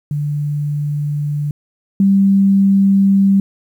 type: tone pair in turn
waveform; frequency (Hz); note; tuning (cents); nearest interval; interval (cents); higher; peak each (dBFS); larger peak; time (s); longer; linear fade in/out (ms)
sine; 146.83 / 195.99; D3 / G3; 0 / 0; perfect fourth; 500; second; -16 / -8; second; 0.11-1.51 / 2-3.4; neither; 2
effects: 8-bit